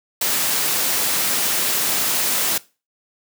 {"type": "noise", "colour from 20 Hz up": "white", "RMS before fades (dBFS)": -20, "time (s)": [0.21, 2.58], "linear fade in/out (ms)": 5, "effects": ["noise-tail reverb RT60 0.3 s tail -20 dB re dry", "high-pass 150 Hz 12 dB/octave"]}